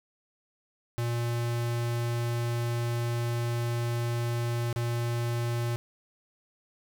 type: tone with dropouts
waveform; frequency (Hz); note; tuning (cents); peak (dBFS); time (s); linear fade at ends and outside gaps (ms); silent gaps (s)
square; 118.5; A#2; +29; -28; 0.98-5.76; 0; 4.728-4.761
effects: none